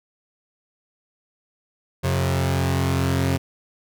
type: tone pair together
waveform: sawtooth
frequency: 89.8 / 134.55 Hz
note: F2 / C3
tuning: +49 / +49 cents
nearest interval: perfect fifth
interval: 700 cents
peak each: -18 dBFS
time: 2.03-3.38 s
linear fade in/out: 20 ms
effects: none